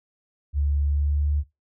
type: tone with pitch glide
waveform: sine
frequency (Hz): 71.9 to 73.2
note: D2 to D2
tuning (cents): -36 to -5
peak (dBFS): -20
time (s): 0.53-1.44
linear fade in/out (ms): 50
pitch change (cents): +31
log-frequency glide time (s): 0.85-1.26
effects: noise-tail reverb RT60 0.2 s tail -18 dB re dry